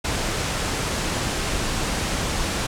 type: low-pass noise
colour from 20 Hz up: pink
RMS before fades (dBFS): -25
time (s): 0.04-2.67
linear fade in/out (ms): 10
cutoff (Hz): 9300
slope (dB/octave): 24
effects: none

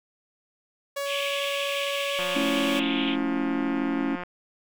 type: tone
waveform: sawtooth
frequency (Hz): 562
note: C#5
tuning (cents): +24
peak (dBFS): -24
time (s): 0.96-2.8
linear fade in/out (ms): 10
type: band-pass noise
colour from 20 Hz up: white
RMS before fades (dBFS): -32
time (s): 1.05-3.17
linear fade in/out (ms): 50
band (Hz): 2200 to 3500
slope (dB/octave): 96
type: click train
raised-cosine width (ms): 0.5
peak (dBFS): -20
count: 365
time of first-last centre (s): 2.19-4.235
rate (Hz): 178
type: chord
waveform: triangle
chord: A major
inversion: none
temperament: equal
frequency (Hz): 220 / 277.2 / 329.6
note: A3 / C#4 / E4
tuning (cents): 0 / 0 / 0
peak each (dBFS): -30 / -24 / -29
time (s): 2.35-4.16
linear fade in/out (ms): 10
effects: none

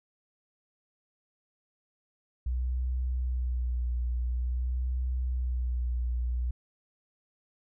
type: tone with vibrato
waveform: sine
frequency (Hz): 61.74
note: B1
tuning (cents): 0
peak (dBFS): -27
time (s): 2.46-6.51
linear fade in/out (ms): 5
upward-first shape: sine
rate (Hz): 0.48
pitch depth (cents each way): 35
effects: none

